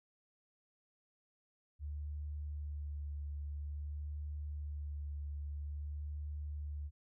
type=tone with vibrato; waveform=sine; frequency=73.42 Hz; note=D2; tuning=in tune; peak=-39 dBFS; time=1.79-6.91 s; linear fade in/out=50 ms; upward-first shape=sine; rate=0.5 Hz; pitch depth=17 cents each way; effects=none